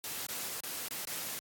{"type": "noise with dropouts", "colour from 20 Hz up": "white", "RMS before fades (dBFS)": -39, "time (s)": [0.04, 1.39], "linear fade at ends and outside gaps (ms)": 0, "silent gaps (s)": [[0.266, 0.287], [0.605, 0.636], [0.883, 0.909], [1.051, 1.073]], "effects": ["high-pass 100 Hz 12 dB/octave", "AAC 64 kbps"]}